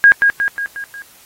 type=tone with echo; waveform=sine; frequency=1632 Hz; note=G#6; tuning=31 cents flat; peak=-3 dBFS; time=0.04-0.12 s; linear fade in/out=0 ms; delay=180 ms; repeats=5; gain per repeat=-5 dB; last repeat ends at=1.02 s; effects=white hiss -46 dBFS RMS until 1.25 s + AAC 48 kbps